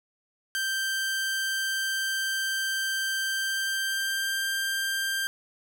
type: tone with pitch glide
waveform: sawtooth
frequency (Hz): 1568 to 1582.6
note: G6 to G6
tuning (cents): 0 to +16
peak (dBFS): -23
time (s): 0.55-5.27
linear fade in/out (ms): 0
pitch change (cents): +16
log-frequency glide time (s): 3.23-4.49
effects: none